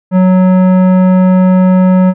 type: tone with tanh clipping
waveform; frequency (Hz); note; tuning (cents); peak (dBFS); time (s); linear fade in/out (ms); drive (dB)
triangle; 185; F#3; 0; -6; 0.11-2.14; 50; 18
effects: none